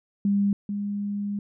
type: tone pair in turn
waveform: sine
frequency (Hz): 200.9 / 203.4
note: G3 / G#3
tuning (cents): +43 / -36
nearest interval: unison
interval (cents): 21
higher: second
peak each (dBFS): -19 / -26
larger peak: first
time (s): 0.25-0.53 / 0.69-1.39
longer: second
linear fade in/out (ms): 2
effects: none